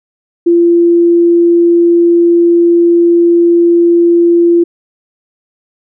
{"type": "tone", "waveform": "sine", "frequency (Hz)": 342.5, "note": "F4", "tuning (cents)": -34, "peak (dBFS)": -4, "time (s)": [0.46, 4.64], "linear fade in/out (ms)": 10, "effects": []}